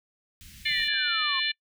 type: band-stop noise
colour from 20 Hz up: pink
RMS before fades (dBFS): -48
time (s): 0.41-0.88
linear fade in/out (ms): 0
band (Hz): 200 to 2000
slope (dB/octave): 24
type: exponential sweep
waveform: sine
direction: down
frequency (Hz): 2177 to 1046.5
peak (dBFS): -31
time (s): 0.65-1.4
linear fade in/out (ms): 10
type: harmonic tone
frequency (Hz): 590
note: D5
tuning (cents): +8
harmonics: 3 / 4 / 5 / 6 / 7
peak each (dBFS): -31 / -31 / -31 / -31 / -31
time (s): 0.65-1.52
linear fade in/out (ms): 10
type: click train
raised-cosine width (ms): 0.3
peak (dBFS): -31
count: 4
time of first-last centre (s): 0.8-1.219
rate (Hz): 7.16
effects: noise-tail reverb RT60 0.1 s tail -26 dB re dry